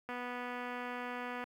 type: click train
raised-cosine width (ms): 0.5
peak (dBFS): -27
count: 333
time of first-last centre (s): 0.09-1.44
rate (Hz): 246
effects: high-pass 80 Hz 12 dB/octave + 10-bit